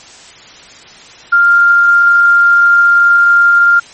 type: tone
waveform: sine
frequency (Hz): 1396.9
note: F6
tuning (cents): 0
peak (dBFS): -4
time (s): 1.32-3.8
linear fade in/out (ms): 10
effects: white hiss -36 dBFS RMS until 3.93 s + MP3 32 kbps